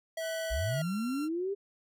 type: tone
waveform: square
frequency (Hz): 651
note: E5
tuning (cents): -22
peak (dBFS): -34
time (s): 0.17-0.82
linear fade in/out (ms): 5
type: tone with pitch glide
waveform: sawtooth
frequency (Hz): 1500 to 1367.6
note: F#6 to F6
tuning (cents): +23 to -37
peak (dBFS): -38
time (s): 0.2-1.29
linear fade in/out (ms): 50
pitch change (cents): -160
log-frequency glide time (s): 0.67-0.87
type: linear sweep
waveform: sine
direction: up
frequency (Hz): 49 to 407.9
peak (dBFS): -30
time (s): 0.5-1.55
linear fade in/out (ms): 20
effects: none